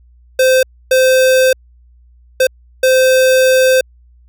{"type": "tone bursts at uneven times", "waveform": "square", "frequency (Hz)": 518, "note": "C5", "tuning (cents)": -17, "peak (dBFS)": -8, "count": 4, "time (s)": [[0.39, 0.63], [0.91, 1.53], [2.4, 2.47], [2.83, 3.81]], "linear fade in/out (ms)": 5, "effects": ["added 60 Hz sine -43 dBFS peak until 4.28 s"]}